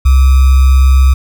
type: tone with sample-and-hold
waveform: sine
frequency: 66 Hz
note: C2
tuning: 16 cents sharp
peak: -3 dBFS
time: 0.05-1.14 s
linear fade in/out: 10 ms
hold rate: 1225 Hz
effects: none